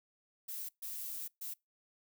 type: noise bursts at uneven times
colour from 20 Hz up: violet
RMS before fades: -42 dBFS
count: 3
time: 0.48-0.69 / 0.82-1.28 / 1.41-1.54 s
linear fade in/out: 10 ms
effects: noise-tail reverb RT60 0.2 s tail -25 dB re dry